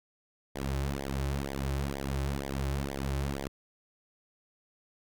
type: tone with flanger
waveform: sawtooth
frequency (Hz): 68.7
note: C#2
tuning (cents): -15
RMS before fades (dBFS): -33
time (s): 0.55-3.48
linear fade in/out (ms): 10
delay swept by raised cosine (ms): 0.72 to 4.32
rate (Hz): 2.1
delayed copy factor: -1
effects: none